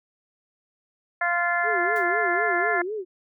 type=harmonic tone; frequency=347.3 Hz; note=F4; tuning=10 cents flat; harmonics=2 / 3 / 4 / 5 / 6; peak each=-26 / -31 / -28 / -25 / -31 dBFS; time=1.21-2.82 s; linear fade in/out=5 ms
type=tone with vibrato; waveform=sine; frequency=390 Hz; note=G4; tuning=9 cents flat; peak=-27 dBFS; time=1.63-3.05 s; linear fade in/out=50 ms; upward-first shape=sine; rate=4 Hz; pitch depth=200 cents each way
type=noise with exponential decay; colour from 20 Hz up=white; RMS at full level=-43 dBFS; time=1.96-2.11 s; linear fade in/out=0 ms; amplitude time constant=31 ms
effects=none